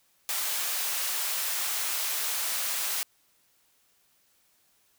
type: high-pass noise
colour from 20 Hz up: white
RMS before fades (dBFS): -30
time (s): 0.29-3.03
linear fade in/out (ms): 0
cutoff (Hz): 690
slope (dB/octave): 12
effects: white hiss -67 dBFS RMS until 4.98 s